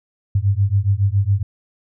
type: beating tone pair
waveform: sine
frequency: 96 / 103.2 Hz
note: G2 / G#2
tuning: -36 / -10 cents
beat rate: 7.2 Hz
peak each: -17 dBFS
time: 0.35-1.43 s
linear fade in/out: 5 ms
effects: none

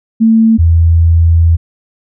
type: tone pair in turn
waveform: sine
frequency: 224 / 83.13 Hz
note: A3 / E2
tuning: +31 / +15 cents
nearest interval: octave + perfect fourth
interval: 1716 cents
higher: first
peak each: -4 dBFS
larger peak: neither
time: 0.2-0.58 / 0.58-1.57 s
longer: second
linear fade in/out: 20 ms
effects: none

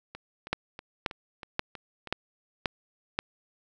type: two click trains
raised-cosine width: 0.3 ms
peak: -10 / -24 dBFS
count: 6 / 7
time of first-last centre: 0.53-3.19 / 0.15-2.073 s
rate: 1.88 / 3.12 Hz
effects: none

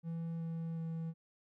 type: tone with pitch steps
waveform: triangle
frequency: 165.8 / 164.65 / 163.52 Hz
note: E3 / E3 / E3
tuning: +10 / -2 / -14 cents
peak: -35 dBFS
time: 0.03-1.14 s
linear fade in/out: 50 ms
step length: 370 ms
effects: none

